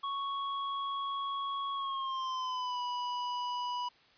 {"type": "tone with pitch glide", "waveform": "square", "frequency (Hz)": [1108.7, 982.1], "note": ["C#6", "B5"], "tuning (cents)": [0, -10], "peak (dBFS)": -34, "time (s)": [0.03, 3.89], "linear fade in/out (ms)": 10, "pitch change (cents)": -210, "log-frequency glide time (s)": [1.74, 2.81], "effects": ["white hiss -63 dBFS RMS until 4.17 s", "resampled to 11025 Hz"]}